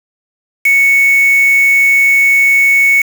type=tone with quantisation; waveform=sine; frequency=2217 Hz; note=C#7; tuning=in tune; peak=-6 dBFS; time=0.65-3.02 s; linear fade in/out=5 ms; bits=3; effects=none